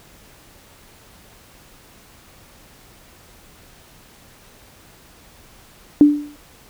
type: tone with exponential decay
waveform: sine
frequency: 293.7 Hz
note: D4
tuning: in tune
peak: -3 dBFS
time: 6.01-6.36 s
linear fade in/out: 1 ms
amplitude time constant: 74 ms
effects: pink hiss -48 dBFS RMS until 6.69 s